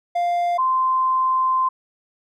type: tone pair in turn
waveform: triangle / sine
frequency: 698.5 / 1039.3 Hz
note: F5 / C6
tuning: 0 / -12 cents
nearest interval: perfect fifth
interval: 688 cents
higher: second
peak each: -16 / -16 dBFS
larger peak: neither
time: 0.15-0.58 / 0.58-1.69 s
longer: second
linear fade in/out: 10 ms
effects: none